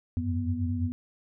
sine tone cluster, 85.8 / 91.9 / 100.8 / 245.2 Hz, F2 / F#2 / G2 / B3, -30 / -11 / +49 / -12 cents, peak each -37 / -29 / -35 / -31 dBFS, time 0.17-0.92 s, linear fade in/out 0 ms, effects none

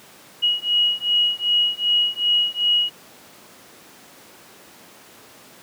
sine beating tone pair, 2900 / 2902.6 Hz, F#7 / F#7, -35 / -34 cents, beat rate 2.6 Hz, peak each -20 dBFS, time 0.42-2.9 s, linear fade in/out 20 ms, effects pink hiss -46 dBFS RMS until 5.62 s + high-pass 200 Hz 12 dB/octave

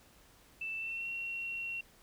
sine tone with pitch glide, 2655 to 2733 Hz, E7 to F7, +12 to -38 cents, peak -36 dBFS, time 0.61-1.81 s, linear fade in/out 5 ms, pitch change +50 cents, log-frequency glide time 0.77-1.07 s, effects pink hiss -62 dBFS RMS until 2.02 s

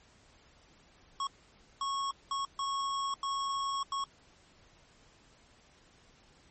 square tone bursts at uneven times, 1100 Hz, C#6, 14 cents flat, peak -32 dBFS, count 6, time 1.2-1.27 / 1.81-2.11 / 2.31-2.45 / 2.59-3.14 / 3.23-3.83 / 3.92-4.04 s, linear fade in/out 2 ms, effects pink hiss -62 dBFS RMS until 6.5 s + MP3 32 kbps

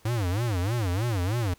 square tone with vibrato, 103.2 Hz, G#2, 10 cents flat, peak -25 dBFS, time 0.05-1.54 s, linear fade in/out 5 ms, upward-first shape sine, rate 3.2 Hz, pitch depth 290 cents each way, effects pink hiss -59 dBFS RMS until 1.58 s

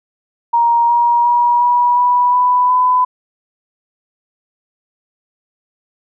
sine tone with pitch steps, 939 / 949.4 / 959.8 / 970.4 / 981.1 / 992 / 1002.9 Hz, A#5 / A#5 / B5 / B5 / B5 / B5 / B5, +12 / +31 / -50 / -31 / -12 / +7 / +26 cents, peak -9 dBFS, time 0.53-3.05 s, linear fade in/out 10 ms, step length 360 ms, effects none

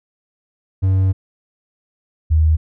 triangle / sine tone pair in turn, 95 / 78.57 Hz, F#2 / D#2, +46 / +17 cents, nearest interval minor third, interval 329 cents, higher first, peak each -10 dBFS, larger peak neither, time 0.82-1.13 / 2.3-2.57 s, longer first, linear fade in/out 20 ms, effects none

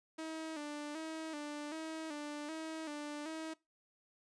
sawtooth tone with vibrato, 306.9 Hz, D#4, 24 cents flat, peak -37 dBFS, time 0.18-3.54 s, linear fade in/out 10 ms, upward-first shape square, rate 1.3 Hz, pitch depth 68 cents each way, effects noise-tail reverb RT60 0.2 s tail -20 dB re dry + resampled to 22050 Hz

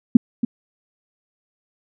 sine tone with echo, 236.1 Hz, A#3, 22 cents sharp, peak -3 dBFS, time 0.15-0.17 s, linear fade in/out 5 ms, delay 280 ms, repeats 1, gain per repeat -12 dB, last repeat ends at 0.45 s, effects none

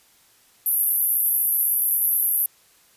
white band-pass noise, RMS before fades -21 dBFS, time 0.66-2.46 s, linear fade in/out 2 ms, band 11000 to 13000 Hz, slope 96 dB/octave, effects white hiss -57 dBFS RMS until 2.96 s + resampled to 32000 Hz

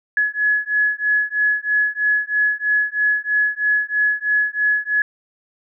sine beating tone pair, 1693 / 1696.1 Hz, G#6 / G#6, +33 / +36 cents, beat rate 3.1 Hz, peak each -19 dBFS, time 0.17-5.02 s, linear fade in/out 2 ms, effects none

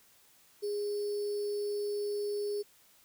sine tone with sample-and-hold, 411.3 Hz, G#4, 17 cents flat, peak -31 dBFS, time 0.62-2.63 s, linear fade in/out 20 ms, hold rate 4900 Hz, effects white hiss -63 dBFS RMS until 3.04 s

